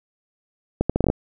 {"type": "accelerating click train", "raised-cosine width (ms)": 2, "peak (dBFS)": -5, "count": 8, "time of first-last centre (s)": [0.81, 1.101], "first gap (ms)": 86, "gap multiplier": 0.74, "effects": []}